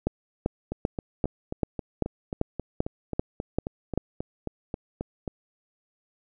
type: two click trains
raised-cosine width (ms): 2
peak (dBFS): -17 / -10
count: 18 / 11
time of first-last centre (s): 0.72-5.278 / 0.07-3.976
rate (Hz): 3.73 / 2.56
effects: none